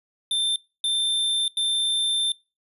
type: tone bursts at uneven times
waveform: square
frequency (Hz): 3571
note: A7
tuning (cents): +25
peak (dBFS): -22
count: 3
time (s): 0.31-0.56 / 0.84-1.48 / 1.57-2.32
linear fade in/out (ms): 2
effects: noise-tail reverb RT60 0.3 s tail -24 dB re dry + resampled to 32000 Hz